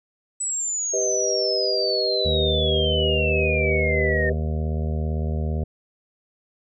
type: exponential sweep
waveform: sine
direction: down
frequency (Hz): 7980 to 1812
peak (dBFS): -23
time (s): 0.4-4.3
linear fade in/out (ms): 10
type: chord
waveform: sine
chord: G augmented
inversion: none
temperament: equal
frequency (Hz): 392 / 493.9 / 622.3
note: G4 / B4 / D#5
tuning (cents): 0 / 0 / 0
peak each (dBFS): -26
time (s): 0.93-4.33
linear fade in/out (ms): 10
type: harmonic tone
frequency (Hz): 77.78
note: D#2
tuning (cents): 0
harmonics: 1 / 2 / 3 / 5 / 6 / 7 / 8 / 9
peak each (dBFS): -23 / -29 / -33 / -37 / -39 / -40 / -41 / -42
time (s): 2.25-5.64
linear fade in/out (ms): 5
effects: none